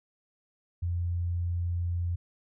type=tone; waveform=sine; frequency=86.9 Hz; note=F2; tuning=8 cents flat; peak=-27 dBFS; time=0.82-2.16 s; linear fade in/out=10 ms; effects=none